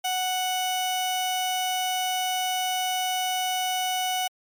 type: tone pair together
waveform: sawtooth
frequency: 740 / 1480 Hz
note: F#5 / F#6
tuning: 0 / 0 cents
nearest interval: octave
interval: 1200 cents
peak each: -21 / -24 dBFS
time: 0.04-4.28 s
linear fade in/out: 10 ms
effects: MP3 96 kbps